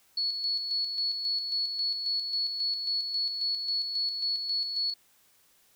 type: tone with tremolo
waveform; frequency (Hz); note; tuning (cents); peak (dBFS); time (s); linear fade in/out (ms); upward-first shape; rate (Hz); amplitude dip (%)
sine; 4395; C#8; -16; -26; 0.17-4.94; 5; square; 3.7; 45
effects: white hiss -64 dBFS RMS until 5.75 s